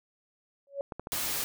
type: tone with exponential growth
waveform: sine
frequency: 559 Hz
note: C#5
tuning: 14 cents sharp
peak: -26 dBFS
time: 0.67-0.81 s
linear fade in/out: 1 ms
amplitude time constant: 30 ms
type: clicks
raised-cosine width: 1 ms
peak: -23 dBFS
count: 4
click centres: 0.922 / 0.996 / 1.071 / 1.132 s
type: noise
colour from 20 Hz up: white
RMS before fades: -32 dBFS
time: 1.12-1.44 s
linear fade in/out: 0 ms
effects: none